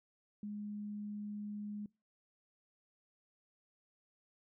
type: tone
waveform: sine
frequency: 207.7 Hz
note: G#3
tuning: in tune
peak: -40 dBFS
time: 0.43-1.86 s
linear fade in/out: 2 ms
effects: noise-tail reverb RT60 0.3 s tail -25 dB re dry